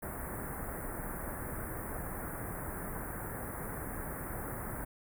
pink band-stop noise, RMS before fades -40 dBFS, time 0.02-4.85 s, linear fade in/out 10 ms, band 1900 to 9400 Hz, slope 48 dB/octave, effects none

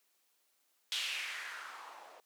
violet noise with low-pass filter sweep, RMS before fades -42 dBFS, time 0.92-2.2 s, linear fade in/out 0 ms, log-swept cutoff 3400 to 670 Hz, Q 2.9, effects white hiss -75 dBFS RMS until 2.25 s + high-pass 300 Hz 12 dB/octave

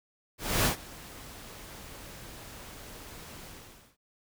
pink noise with ADSR envelope, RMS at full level -24 dBFS, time 0.38-3.97 s, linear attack 270 ms, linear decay 110 ms, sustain -22 dB, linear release 510 ms, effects none

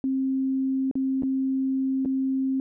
sine tone with dropouts, 265.6 Hz, C4, 26 cents sharp, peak -22 dBFS, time 0.04-2.6 s, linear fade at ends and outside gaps 1 ms, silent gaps 0.913-0.954 / 1.223-1.233 / 2.05-2.057 s, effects none

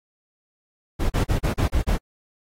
brown noise bursts, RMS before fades -20 dBFS, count 7, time 0.99-1.976 s, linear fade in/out 20 ms, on 110 ms, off 36 ms, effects AAC 48 kbps

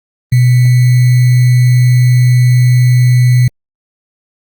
sine tone with sample-and-hold, 124.4 Hz, B2, 13 cents sharp, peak -4 dBFS, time 0.32-3.48 s, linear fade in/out 5 ms, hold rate 2100 Hz, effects Opus 32 kbps

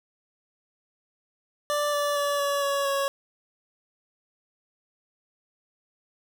25% pulse tone with pitch steps, 587.3 / 580.6 / 573.9 / 567.3 / 560.8 / 554.3 Hz, D5 / D5 / D5 / C#5 / C#5 / C#5, 0 / -20 / -40 / +40 / +20 / 0 cents, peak -20 dBFS, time 1.7-3.08 s, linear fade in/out 0 ms, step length 230 ms, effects none

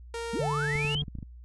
sawtooth tone with pitch glide, 464 to 439 Hz, A#4 to A4, -8 to -4 cents, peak -29 dBFS, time 0.14-0.95 s, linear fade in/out 2 ms, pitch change -96 cents, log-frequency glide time 0.39-0.45 s
sine linear sweep, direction up, 164.81 to 3300 Hz, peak -29 dBFS, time 0.33-1.02 s, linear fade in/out 5 ms
triangle tone with vibrato, 146.2 Hz, D3, 7 cents flat, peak -28 dBFS, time 0.39-1.04 s, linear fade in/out 5 ms, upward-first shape sine, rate 18 Hz, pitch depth 42 cents each way
clicks, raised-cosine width 5 ms, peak -26 dBFS, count 8, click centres 0.755 / 0.849 / 0.954 / 1.022 / 1.082 / 1.153 / 1.187 / 1.228 s
effects added 60 Hz sine -44 dBFS peak until 1.44 s + resampled to 24000 Hz

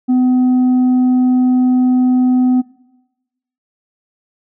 sine tone with tanh clipping, 252.7 Hz, B3, 40 cents sharp, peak -10 dBFS, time 0.08-2.62 s, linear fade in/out 20 ms, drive 3 dB, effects noise-tail reverb RT60 1.0 s tail -20 dB re dry

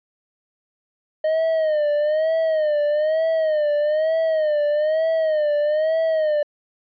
triangle tone with vibrato, 618 Hz, D#5, 12 cents flat, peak -15 dBFS, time 1.24-6.43 s, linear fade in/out 5 ms, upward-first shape sine, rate 1.1 Hz, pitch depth 87 cents each way, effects resampled to 11025 Hz

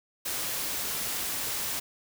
white noise, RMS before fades -32 dBFS, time 0.25-1.8 s, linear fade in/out 10 ms, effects none

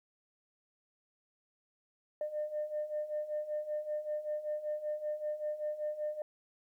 sine beating tone pair, 600 / 605.2 Hz, D5 / D#5, +37 / -48 cents, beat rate 5.2 Hz, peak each -39 / -35 dBFS, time 2.21-6.22 s, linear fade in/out 2 ms, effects tanh soft clip ceiling -28 dBFS + 12-bit

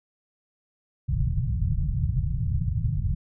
white low-pass noise, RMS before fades -25 dBFS, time 1.08-3.15 s, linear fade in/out 10 ms, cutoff 150 Hz, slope 48 dB/octave, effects none

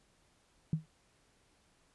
sine tone with exponential decay, 157.8 Hz, D#3, 25 cents sharp, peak -25 dBFS, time 0.73-0.86 s, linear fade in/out 2 ms, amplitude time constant 27 ms, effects pink hiss -70 dBFS RMS until 1.94 s + resampled to 24000 Hz

